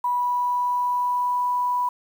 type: tone with pitch glide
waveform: sine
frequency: 980 to 985.7 Hz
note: B5 to B5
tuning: -14 to -4 cents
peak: -20 dBFS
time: 0.04-1.89 s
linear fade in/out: 5 ms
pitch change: +10 cents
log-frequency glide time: 0.19-1.48 s
effects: 8-bit